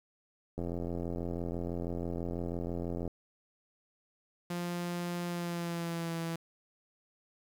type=click train; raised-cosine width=2 ms; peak=-24 dBFS; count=216; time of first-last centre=0.58-3.077 s; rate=86.1 Hz
type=tone with pitch glide; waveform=sawtooth; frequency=174.61 to 165.96 Hz; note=F3 to E3; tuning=0 to +12 cents; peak=-30 dBFS; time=4.5-6.36 s; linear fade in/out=5 ms; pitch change=-88 cents; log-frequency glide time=5.26-6.18 s
effects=10-bit